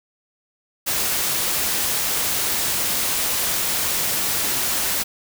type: noise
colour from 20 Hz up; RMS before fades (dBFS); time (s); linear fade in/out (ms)
white; -22; 0.86-5.04; 20
effects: none